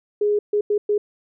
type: tone bursts at uneven times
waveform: sine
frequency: 415.3 Hz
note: G#4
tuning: in tune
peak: -16 dBFS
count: 4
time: 0.21-0.39 / 0.53-0.61 / 0.7-0.78 / 0.89-0.98 s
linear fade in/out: 5 ms
effects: none